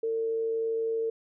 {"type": "tone with amplitude modulation", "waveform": "sine", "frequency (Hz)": 452.1, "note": "A4", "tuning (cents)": 47, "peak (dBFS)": -25, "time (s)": [0.03, 1.1], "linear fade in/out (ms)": 5, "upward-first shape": "sine", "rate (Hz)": 119, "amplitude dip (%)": 25, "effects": []}